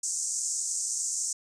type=band-pass noise; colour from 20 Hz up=pink; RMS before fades=-31 dBFS; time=0.03-1.33 s; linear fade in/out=5 ms; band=6200 to 8500 Hz; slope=48 dB/octave; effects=resampled to 22050 Hz